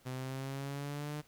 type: exponential sweep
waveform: sawtooth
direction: up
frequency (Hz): 127.3 to 150.6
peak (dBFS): -34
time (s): 0.05-1.22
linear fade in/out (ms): 20
effects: pink hiss -65 dBFS RMS until 1.27 s